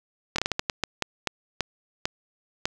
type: slowing click train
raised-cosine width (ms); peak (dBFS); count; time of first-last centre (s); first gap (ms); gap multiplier
0.2; -7; 13; 0.36-2.655; 24; 1.34
effects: none

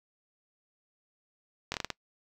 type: slowing click train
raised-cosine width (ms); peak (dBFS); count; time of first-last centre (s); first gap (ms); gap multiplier
0.2; -14; 6; 1.72-1.903; 21; 1.28
effects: noise-tail reverb RT60 0.1 s tail -23 dB re dry

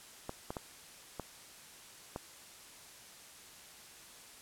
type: clicks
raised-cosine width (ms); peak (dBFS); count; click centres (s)
1; -24; 5; 0.294 / 0.505 / 0.568 / 1.197 / 2.161
effects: white hiss -54 dBFS RMS until 4.41 s + low-pass 11000 Hz 12 dB/octave

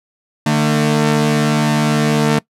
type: tone pair together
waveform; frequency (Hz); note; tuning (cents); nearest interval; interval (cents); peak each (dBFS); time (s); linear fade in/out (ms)
sawtooth; 150.6 / 225.5; D3 / A3; +44 / +43; perfect fifth; 699; -11; 0.46-2.39; 5
effects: noise-tail reverb RT60 0.1 s tail -22 dB re dry + low-pass 10000 Hz 12 dB/octave

